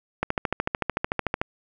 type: click train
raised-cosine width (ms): 0.5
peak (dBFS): -8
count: 17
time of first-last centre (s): 0.23-1.415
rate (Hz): 13.5
effects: none